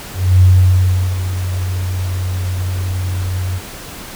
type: tone with ADSR envelope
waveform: sine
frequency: 92.1 Hz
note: F#2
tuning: 7 cents flat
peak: -4 dBFS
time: 0.13-3.61 s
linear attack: 280 ms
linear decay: 750 ms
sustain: -12 dB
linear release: 56 ms
effects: pink hiss -31 dBFS RMS until 4.15 s